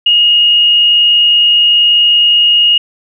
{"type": "tone with frequency modulation", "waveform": "sine", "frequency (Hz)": 2865, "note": "F7", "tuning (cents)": 44, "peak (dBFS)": -5, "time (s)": [0.06, 2.78], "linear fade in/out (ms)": 5, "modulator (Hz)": 81.1, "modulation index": 0.37, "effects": []}